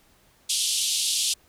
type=band-pass noise; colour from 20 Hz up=pink; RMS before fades=-25 dBFS; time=0.49-1.34 s; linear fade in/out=10 ms; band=3000 to 11000 Hz; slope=48 dB/octave; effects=pink hiss -60 dBFS RMS until 1.48 s